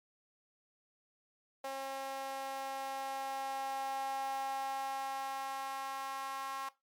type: tone with high-pass filter sweep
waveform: sawtooth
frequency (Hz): 270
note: C#4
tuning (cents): -45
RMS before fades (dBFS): -39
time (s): 1.64-6.69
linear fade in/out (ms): 5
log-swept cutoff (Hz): 650 to 980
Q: 5.9
effects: noise-tail reverb RT60 0.2 s tail -17 dB re dry + MP3 96 kbps